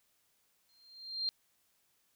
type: tone with exponential growth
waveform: sine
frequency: 4186 Hz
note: C8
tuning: in tune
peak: -29 dBFS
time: 0.69-1.29 s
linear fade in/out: 0 ms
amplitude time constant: 130 ms
effects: white hiss -74 dBFS RMS until 2.15 s